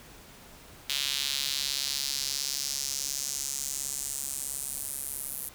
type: tone with high-pass filter sweep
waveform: square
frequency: 69.3 Hz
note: C#2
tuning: in tune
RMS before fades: -33 dBFS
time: 0.89-5.49 s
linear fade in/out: 5 ms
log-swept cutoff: 3400 to 11000 Hz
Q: 2.2
effects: pink hiss -51 dBFS RMS until 5.54 s